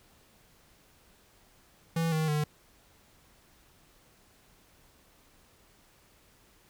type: tone with pitch steps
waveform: square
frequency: 164.81 / 157.46 / 150.43 Hz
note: E3 / D#3 / D3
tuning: 0 / +21 / +42 cents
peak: -27 dBFS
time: 1.96-2.44 s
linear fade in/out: 5 ms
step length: 160 ms
effects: pink hiss -62 dBFS RMS until 6.69 s